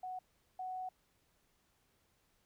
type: tone pair in turn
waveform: sine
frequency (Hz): 740 / 742.7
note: F#5 / F#5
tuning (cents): 0 / +6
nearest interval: unison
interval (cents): 6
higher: second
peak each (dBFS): -40 / -39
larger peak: second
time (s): 0.03-0.19 / 0.59-0.89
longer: second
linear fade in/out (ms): 5
effects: pink hiss -75 dBFS RMS until 2.45 s